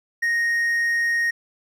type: tone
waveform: triangle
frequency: 1864.7 Hz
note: A#6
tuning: in tune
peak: -17 dBFS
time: 0.22-1.31 s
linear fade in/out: 10 ms
effects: none